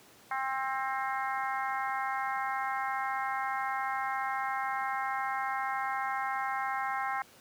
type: harmonic tone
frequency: 265.6 Hz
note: C4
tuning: 26 cents sharp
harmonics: 3 / 4 / 5 / 6 / 7 / 8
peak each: -34 / -36 / -38 / -40 / -41 / -42 dBFS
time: 0.31-7.22 s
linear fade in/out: 2 ms
effects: pink hiss -57 dBFS RMS until 7.4 s + high-pass 150 Hz 12 dB/octave